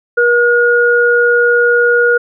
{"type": "tone pair together", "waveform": "sine", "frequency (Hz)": [478.2, 1438], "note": ["A#4", "F#6"], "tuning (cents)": [44, -50], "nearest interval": "octave + perfect fifth", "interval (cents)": 1906, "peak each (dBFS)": -10, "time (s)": [0.17, 2.18], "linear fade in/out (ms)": 10, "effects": []}